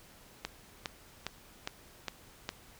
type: click train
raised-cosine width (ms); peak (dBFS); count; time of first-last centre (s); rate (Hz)
0.2; -17; 6; 0.45-2.491; 2.45
effects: pink hiss -57 dBFS RMS until 2.79 s